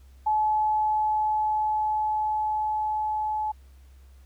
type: tone with level ramp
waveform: sine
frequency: 857 Hz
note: A5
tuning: 46 cents flat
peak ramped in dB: -20 to -25 dBFS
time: 0.26-3.52 s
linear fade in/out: 10 ms
effects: added 66 Hz sine -48 dBFS peak until 4.25 s + pink hiss -64 dBFS RMS until 4.25 s